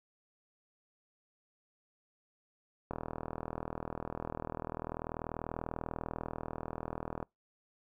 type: click train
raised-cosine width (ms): 1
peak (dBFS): -23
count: 175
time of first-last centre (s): 2.91-7.228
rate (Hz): 40.3
effects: noise-tail reverb RT60 0.2 s tail -26 dB re dry